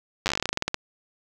slowing click train, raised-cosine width 0.2 ms, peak -7 dBFS, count 18, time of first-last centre 0.26-0.744 s, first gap 9 ms, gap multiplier 1.13, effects none

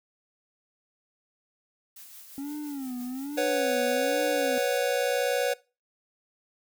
blue noise with tremolo, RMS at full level -46 dBFS, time 1.96-4.78 s, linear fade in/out 5 ms, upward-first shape sine, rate 5.8 Hz, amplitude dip 35%
triangle tone with vibrato, 271.4 Hz, C#4, 36 cents flat, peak -30 dBFS, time 2.38-4.58 s, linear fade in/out 0 ms, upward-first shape sine, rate 1.2 Hz, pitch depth 170 cents each way
square chord, B suspended second, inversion none, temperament equal, 493.9 / 554.4 / 740 Hz, B4 / C#5 / F#5, 0 / 0 / 0 cents, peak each -28 / -28 / -33 dBFS, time 3.37-5.54 s, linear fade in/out 10 ms
effects noise-tail reverb RT60 0.3 s tail -22 dB re dry

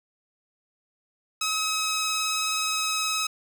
10% pulse tone with vibrato, 1278 Hz, D#6, 46 cents sharp, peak -16 dBFS, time 1.41-3.27 s, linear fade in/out 5 ms, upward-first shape sine, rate 19 Hz, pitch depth 12 cents each way, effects none

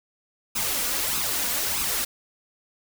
white noise with flanger, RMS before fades -26 dBFS, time 0.55-2.05 s, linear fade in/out 10 ms, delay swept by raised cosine 0.77 to 4.17 ms, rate 1.6 Hz, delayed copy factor +0.6, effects none

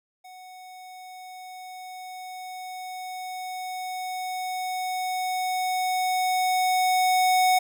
square tone with level ramp, 740 Hz, F#5, in tune, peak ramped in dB -44 to -18 dBFS, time 0.24-7.59 s, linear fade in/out 10 ms, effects none

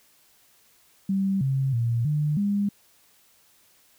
sine tone with pitch steps, 194.2 / 134.6 / 117.1 / 149.8 / 202.4 Hz, G3 / C3 / A#2 / D3 / G#3, -16 / +49 / +8 / +35 / -44 cents, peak -21 dBFS, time 1.09-2.69 s, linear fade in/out 5 ms, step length 320 ms, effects white hiss -60 dBFS RMS until 3.98 s

